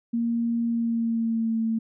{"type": "tone with pitch glide", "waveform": "sine", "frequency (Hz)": [233.1, 224.8], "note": ["A#3", "A3"], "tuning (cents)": [0, 37], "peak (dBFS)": -22, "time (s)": [0.13, 1.79], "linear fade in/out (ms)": 10, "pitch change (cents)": -63, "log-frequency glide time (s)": [0.67, 1.57], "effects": []}